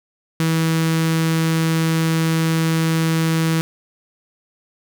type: tone with notch filter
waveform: sawtooth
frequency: 162.2 Hz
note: E3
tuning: 28 cents flat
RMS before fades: -18 dBFS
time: 0.4-3.61 s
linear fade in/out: 0 ms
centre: 700 Hz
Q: 1.3
effects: none